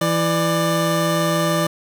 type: tone pair together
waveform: 25% pulse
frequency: 165.64 / 593 Hz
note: E3 / D5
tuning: +9 / +17 cents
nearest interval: octave + minor seventh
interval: 2208 cents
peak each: -16 dBFS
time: 0.01-1.67 s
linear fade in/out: 5 ms
effects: none